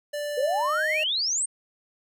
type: tone with pitch glide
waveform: square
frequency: 587.3 to 619 Hz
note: D5 to D#5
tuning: 0 to -9 cents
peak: -29 dBFS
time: 0.13-1.04 s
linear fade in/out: 10 ms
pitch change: +91 cents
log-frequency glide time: 0.6-0.8 s
type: exponential sweep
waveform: sine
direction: up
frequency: 481.3 to 8870 Hz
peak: -23 dBFS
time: 0.37-1.46 s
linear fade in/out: 10 ms
effects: none